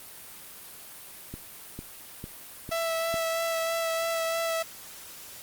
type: click train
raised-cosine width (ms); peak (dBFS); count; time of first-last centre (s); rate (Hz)
3; -24; 5; 1.34-3.142; 2.22
type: tone with vibrato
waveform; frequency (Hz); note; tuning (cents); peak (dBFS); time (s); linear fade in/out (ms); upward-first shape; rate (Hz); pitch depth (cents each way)
sawtooth; 659.3; E5; 0; -23; 2.71-4.63; 10; sine; 3.1; 14
effects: white hiss -45 dBFS RMS until 5.42 s + Opus 32 kbps